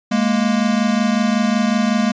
square tone pair together, 207.7 / 233.1 Hz, G#3 / A#3, 0 / 0 cents, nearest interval major second, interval 200 cents, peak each -18 dBFS, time 0.11-2.12 s, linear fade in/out 10 ms, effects resampled to 16000 Hz

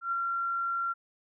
sine tone with ADSR envelope, 1372 Hz, F6, 31 cents flat, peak -26 dBFS, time 0.01-0.94 s, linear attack 110 ms, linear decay 14 ms, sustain -2 dB, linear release 25 ms, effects none

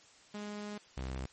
sawtooth tone pair in turn, 207.7 / 65.21 Hz, G#3 / C2, 0 / -5 cents, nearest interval octave + minor sixth, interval 2005 cents, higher first, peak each -36 / -33 dBFS, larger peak second, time 0.34-0.78 / 0.97-1.26 s, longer first, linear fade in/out 5 ms, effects white hiss -60 dBFS RMS until 1.32 s + MP3 32 kbps

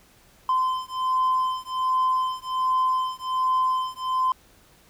triangle beating tone pair, 1030 / 1031.3 Hz, C6 / C6, -28 / -25 cents, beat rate 1.3 Hz, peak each -22 / -22 dBFS, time 0.49-4.32 s, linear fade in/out 2 ms, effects tanh soft clip ceiling -13 dBFS + pink hiss -56 dBFS RMS until 4.89 s

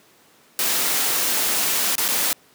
white noise with dropouts, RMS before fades -21 dBFS, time 0.59-2.33 s, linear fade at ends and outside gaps 1 ms, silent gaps 1.954-1.98 / 2.081-2.086 s, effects pink hiss -54 dBFS RMS until 2.54 s + high-pass 200 Hz 12 dB/octave

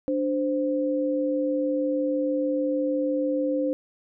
sine tone pair together, 293.7 / 520.1 Hz, D4 / C5, 0 / -10 cents, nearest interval minor seventh, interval 990 cents, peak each -25 dBFS, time 0.08-3.73 s, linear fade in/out 0 ms, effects none

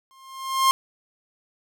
45% pulse tone with exponential growth, 1062 Hz, C6, 25 cents sharp, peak -13 dBFS, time 0.11-0.71 s, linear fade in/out 0 ms, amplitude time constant 130 ms, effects none

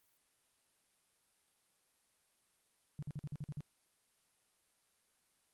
sine tone bursts, 146.83 Hz, D3, in tune, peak -39 dBFS, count 8, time 2.99-3.606 s, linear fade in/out 0 ms, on 35 ms, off 48 ms, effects white hiss -75 dBFS RMS until 5.53 s + Opus 32 kbps

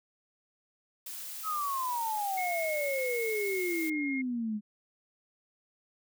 blue noise, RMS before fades -41 dBFS, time 1.06-3.9 s, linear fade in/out 5 ms
sine exponential sweep, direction down, 1300 to 205.9 Hz, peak -30 dBFS, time 1.43-4.61 s, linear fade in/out 50 ms
sine tone with pitch glide, 2171 to 2140 Hz, C#7 to C7, -37 to +38 cents, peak -34 dBFS, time 2.37-4.22 s, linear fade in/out 10 ms, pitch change -25 cents, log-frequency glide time 3.47-3.78 s
effects none

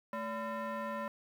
sine tone with frequency modulation, 220 Hz, A3, in tune, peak -34 dBFS, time 0.13-1.08 s, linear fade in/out 2 ms, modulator 793 Hz, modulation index 1.6, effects tanh soft clip ceiling -32 dBFS + 10-bit

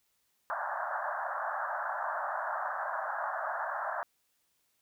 pink band-pass noise, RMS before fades -35 dBFS, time 0.5-4.03 s, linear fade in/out 0 ms, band 600 to 1700 Hz, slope 96 dB/octave, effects white hiss -75 dBFS RMS until 4.81 s

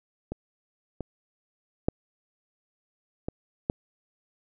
clicks, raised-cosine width 2 ms, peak -19 / -19 / -9 / -17 / -11 dBFS, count 5, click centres 0.32 / 1.007 / 1.885 / 3.285 / 3.699 s, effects none

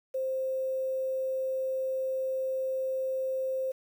sine tone with quantisation, 525 Hz, C5, 6 cents sharp, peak -28 dBFS, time 0.14-3.72 s, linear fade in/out 10 ms, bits 9, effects none

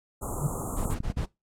pink band-stop noise, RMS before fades -33 dBFS, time 0.21-0.95 s, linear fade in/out 20 ms, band 1300 to 6900 Hz, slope 96 dB/octave
sine tone with exponential growth, 146.83 Hz, D3, in tune, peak -19 dBFS, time 0.32-0.47 s, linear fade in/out 5 ms, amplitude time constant 31 ms
brown noise bursts, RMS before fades -30 dBFS, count 4, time 0.76-1.262 s, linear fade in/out 20 ms, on 100 ms, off 34 ms
clicks, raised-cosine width 5 ms, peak -19 dBFS, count 5, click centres 0.857 / 0.902 / 1.004 / 1.101 / 1.172 s
effects noise-tail reverb RT60 0.2 s tail -21 dB re dry + low-pass 11000 Hz 12 dB/octave

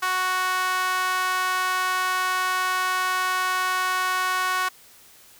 sawtooth tone with high-pass filter, 370 Hz, F#4, in tune, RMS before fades -24 dBFS, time 0.02-4.69 s, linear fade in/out 10 ms, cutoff 1200 Hz, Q 2.9, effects white hiss -51 dBFS RMS until 5.39 s

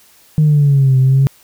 sine exponential two-way sweep, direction down then up, 155.3 to 130 to 137.7 Hz, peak -6 dBFS, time 0.38-1.27 s, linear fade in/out 0 ms, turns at 0.98 s, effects tanh soft clip ceiling -4 dBFS + white hiss -48 dBFS RMS until 1.43 s

